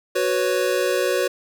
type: chord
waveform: square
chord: F# suspended fourth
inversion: none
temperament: equal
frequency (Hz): 370 / 493.9 / 554.4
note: F#4 / B4 / C#5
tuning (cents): 0 / 0 / 0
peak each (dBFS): -24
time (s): 0.15-1.28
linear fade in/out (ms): 10
effects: none